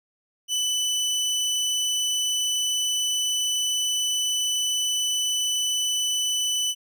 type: tone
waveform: 25% pulse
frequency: 2991 Hz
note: F#7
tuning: 18 cents sharp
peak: -19 dBFS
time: 0.48-6.75 s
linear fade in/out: 50 ms
effects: none